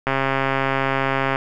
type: click train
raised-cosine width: 0.5 ms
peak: -5 dBFS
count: 175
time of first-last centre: 0.07-1.359 s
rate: 135 Hz
effects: none